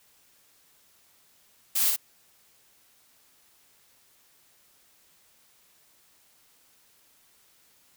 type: noise with echo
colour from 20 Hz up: blue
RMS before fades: -25 dBFS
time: 1.75-1.91 s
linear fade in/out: 10 ms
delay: 54 ms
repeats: 1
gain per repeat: -2 dB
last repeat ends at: 1.964 s
effects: white hiss -62 dBFS RMS until 7.96 s